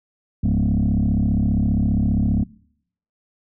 sine tone with frequency modulation, 144.1 Hz, D3, 33 cents flat, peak -14 dBFS, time 0.43-2.44 s, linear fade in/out 10 ms, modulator 35 Hz, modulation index 2.9, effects noise-tail reverb RT60 0.7 s tail -25 dB re dry + tanh soft clip ceiling -13 dBFS

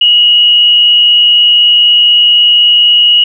sine tone with frequency modulation, 2895 Hz, F#7, 38 cents flat, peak -3 dBFS, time 0.01-3.24 s, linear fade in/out 5 ms, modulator 124 Hz, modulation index 0.34, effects none

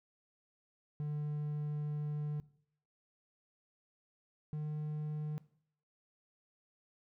triangle tone pair in turn, 148.9 / 151.5 Hz, D3 / D#3, +24 / -46 cents, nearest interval unison, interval 30 cents, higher second, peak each -33 / -34 dBFS, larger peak first, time 1-2.4 / 4.53-5.38 s, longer first, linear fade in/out 0 ms, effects noise-tail reverb RT60 0.6 s tail -19 dB re dry

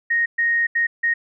sine tone bursts at uneven times, 1864.7 Hz, A#6, in tune, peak -16 dBFS, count 4, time 0.1-0.26 / 0.38-0.67 / 0.75-0.87 / 1.03-1.14 s, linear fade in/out 10 ms, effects none

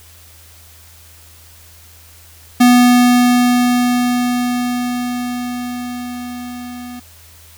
square tone with level ramp, 245.6 Hz, B3, 9 cents flat, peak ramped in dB -6 to -29 dBFS, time 2.6-7 s, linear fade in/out 10 ms, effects added 82 Hz sine -44 dBFS peak until 7.57 s + white hiss -44 dBFS RMS until 7.57 s

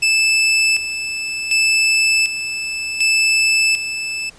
sawtooth tone with tremolo, 2631 Hz, E7, 4 cents flat, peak -9 dBFS, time 0.02-4.3 s, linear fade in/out 10 ms, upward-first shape square, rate 0.67 Hz, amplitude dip 65%, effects pink hiss -46 dBFS RMS until 4.38 s + resampled to 22050 Hz

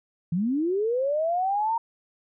sine linear sweep, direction up, 157.7 to 932.3 Hz, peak -22 dBFS, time 0.32-1.78 s, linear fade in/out 5 ms, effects none

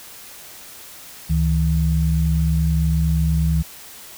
sine tone pair together, 71.18 / 160 Hz, C#2 / D#3, +46 / +49 cents, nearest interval octave + major second, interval 1403 cents, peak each -18 dBFS, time 1.29-3.63 s, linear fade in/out 20 ms, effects white hiss -40 dBFS RMS until 4.17 s

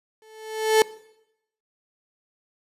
35% pulse tone with exponential growth, 437.3 Hz, A4, 11 cents flat, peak -10 dBFS, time 0.22-0.82 s, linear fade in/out 1 ms, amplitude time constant 130 ms, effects noise-tail reverb RT60 0.8 s tail -20 dB re dry + resampled to 32000 Hz

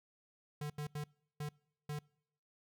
square tone bursts at uneven times, 148.3 Hz, D3, 17 cents sharp, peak -39 dBFS, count 5, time 0.61-0.7 / 0.78-0.87 / 0.95-1.04 / 1.4-1.49 / 1.89-1.99 s, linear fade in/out 5 ms, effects noise-tail reverb RT60 0.7 s tail -26 dB re dry

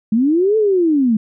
sine linear two-way sweep, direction up then down, 207.7 to 444.8 to 207.7 Hz, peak -11 dBFS, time 0.12-1.17 s, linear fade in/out 5 ms, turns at 0.57 s, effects none

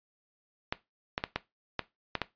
clicks, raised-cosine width 0.3 ms, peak -13 dBFS, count 7, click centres 0.725 / 1.179 / 1.239 / 1.36 / 1.793 / 2.153 / 2.217 s, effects noise-tail reverb RT60 0.2 s tail -17 dB re dry + resampled to 11025 Hz

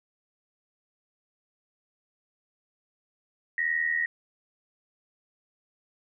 sine tone pair together, 1864.7 / 1945.6 Hz, A#6 / B6, 0 / -26 cents, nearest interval minor second, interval 74 cents, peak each -26 / -29 dBFS, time 3.58-4.06 s, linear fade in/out 2 ms, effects none

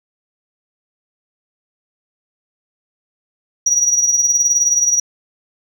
sine tone with tremolo, 5780 Hz, F#8, 41 cents flat, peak -7 dBFS, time 3.66-5 s, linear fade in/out 5 ms, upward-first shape triangle, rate 19 Hz, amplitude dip 75%, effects tanh soft clip ceiling -7 dBFS

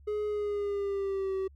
triangle tone with pitch glide, 420 to 382.9 Hz, G#4 to G4, +19 to -41 cents, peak -27 dBFS, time 0.07-1.48 s, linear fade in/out 10 ms, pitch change -160 cents, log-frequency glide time 0.27-1.35 s, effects added 70 Hz sine -52 dBFS peak until 1.55 s

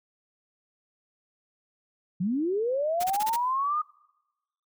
sine linear sweep, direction up, 165.9 to 1244.5 Hz, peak -24 dBFS, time 2.2-3.82 s, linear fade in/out 10 ms
white noise bursts, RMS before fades -34 dBFS, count 6, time 3-3.365 s, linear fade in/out 10 ms, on 40 ms, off 25 ms
effects noise-tail reverb RT60 1.0 s tail -25 dB re dry

